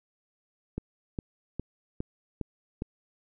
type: click train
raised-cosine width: 3 ms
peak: -19 dBFS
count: 6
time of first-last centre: 0.78-2.821 s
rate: 2.45 Hz
effects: none